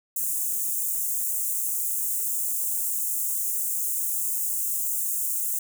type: high-pass noise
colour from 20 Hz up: white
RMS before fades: -27 dBFS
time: 0.16-5.59 s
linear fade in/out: 5 ms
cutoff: 6900 Hz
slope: 48 dB/octave
effects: none